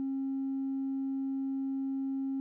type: tone with tanh clipping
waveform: triangle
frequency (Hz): 270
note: C#4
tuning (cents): -45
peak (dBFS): -31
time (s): 0-2.4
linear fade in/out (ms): 0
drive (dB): 5
effects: none